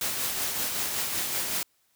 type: noise with tremolo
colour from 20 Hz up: white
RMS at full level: -28 dBFS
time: 0.01-1.63 s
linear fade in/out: 2 ms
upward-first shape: triangle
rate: 5.3 Hz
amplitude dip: 40%
effects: white hiss -69 dBFS RMS until 1.95 s + high-pass 60 Hz 12 dB/octave